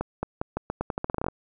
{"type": "accelerating click train", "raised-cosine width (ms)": 1, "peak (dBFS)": -13, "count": 16, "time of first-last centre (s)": [0.01, 1.284], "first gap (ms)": 220, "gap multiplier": 0.84, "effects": []}